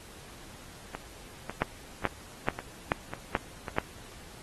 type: two click trains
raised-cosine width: 0.5 ms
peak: -10 / -20 dBFS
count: 6 / 6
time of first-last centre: 1.62-3.785 / 0.95-3.682 s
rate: 2.31 / 1.83 Hz
effects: pink hiss -50 dBFS RMS until 4.42 s + AAC 32 kbps